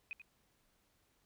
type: tone with echo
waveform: sine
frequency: 2500 Hz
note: D#7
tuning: 8 cents sharp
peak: -40 dBFS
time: 0.11-0.13 s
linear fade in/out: 0 ms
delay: 87 ms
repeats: 1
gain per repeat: -10 dB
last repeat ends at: 0.217 s
effects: pink hiss -75 dBFS RMS until 1.25 s